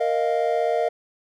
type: chord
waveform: triangle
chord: Bb suspended fourth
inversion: none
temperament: equal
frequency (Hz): 466.2 / 622.3 / 698.5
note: Bb4 / Eb5 / F5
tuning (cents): 0 / 0 / 0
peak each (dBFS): -22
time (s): 0-0.89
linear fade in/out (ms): 10
effects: none